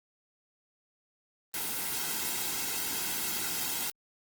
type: noise with comb filter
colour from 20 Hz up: white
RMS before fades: -33 dBFS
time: 1.54-3.9 s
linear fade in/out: 2 ms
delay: 1.7 ms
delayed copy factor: -0.6
effects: Opus 24 kbps